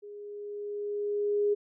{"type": "tone with level ramp", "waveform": "sine", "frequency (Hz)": 412, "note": "G#4", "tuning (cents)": -14, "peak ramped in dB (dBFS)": [-42, -22], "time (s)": [0.02, 1.55], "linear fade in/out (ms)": 20, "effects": []}